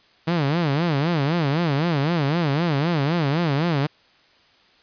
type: tone with vibrato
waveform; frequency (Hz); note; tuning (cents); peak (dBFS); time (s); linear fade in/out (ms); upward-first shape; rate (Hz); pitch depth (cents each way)
sawtooth; 154.9; D#3; -7; -15; 0.27-3.87; 10; sine; 3.9; 220
effects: white hiss -56 dBFS RMS until 4.82 s + resampled to 11025 Hz